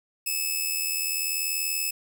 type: tone with amplitude modulation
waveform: 5% pulse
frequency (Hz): 2600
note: E7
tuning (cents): -24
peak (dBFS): -14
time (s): 0.26-1.91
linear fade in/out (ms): 10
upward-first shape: sine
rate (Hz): 80.5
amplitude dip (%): 55
effects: 9-bit